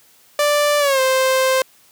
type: tone with pitch glide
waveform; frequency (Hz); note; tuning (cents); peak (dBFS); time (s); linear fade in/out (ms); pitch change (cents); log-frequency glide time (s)
sawtooth; 587.3 to 523.2; D5 to C5; 0 to 0; -10; 0.39-1.62; 2; -200; 0.79-1
effects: white hiss -52 dBFS RMS until 1.91 s + high-pass 80 Hz 12 dB/octave